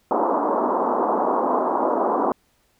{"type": "band-pass noise", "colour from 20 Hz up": "white", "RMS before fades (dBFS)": -21, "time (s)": [0.11, 2.32], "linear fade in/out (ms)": 2, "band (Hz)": [230, 1100], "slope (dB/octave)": 48, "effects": ["pink hiss -64 dBFS RMS until 2.79 s"]}